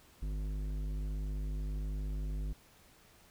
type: tone with tanh clipping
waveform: triangle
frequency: 50.7 Hz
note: G#1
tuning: 41 cents flat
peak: -36 dBFS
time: 0.22-2.53 s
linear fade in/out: 5 ms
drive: 17 dB
effects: pink hiss -62 dBFS RMS until 3.3 s